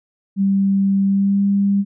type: tone with pitch glide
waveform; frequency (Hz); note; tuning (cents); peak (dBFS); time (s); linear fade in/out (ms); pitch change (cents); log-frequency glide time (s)
sine; 196 to 199.31; G3 to G3; 0 to +29; -13; 0.36-1.85; 50; +29; 1.06-1.42
effects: none